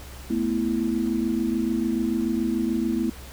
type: chord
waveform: sine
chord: A suspended second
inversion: none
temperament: equal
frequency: 220 / 246.9 / 329.6 Hz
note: A3 / B3 / E4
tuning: 0 / 0 / 0 cents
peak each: -26 dBFS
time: 0.3-3.1 s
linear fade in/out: 5 ms
effects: added 66 Hz sine -41 dBFS peak until 3.32 s + pink hiss -44 dBFS RMS until 3.32 s